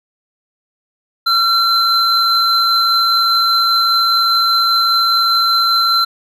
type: tone pair together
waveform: triangle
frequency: 1361 / 4078 Hz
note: F6 / C8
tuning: -45 / -45 cents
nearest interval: octave + perfect fifth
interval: 1900 cents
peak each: -12 dBFS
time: 1.26-6.05 s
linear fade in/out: 10 ms
effects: none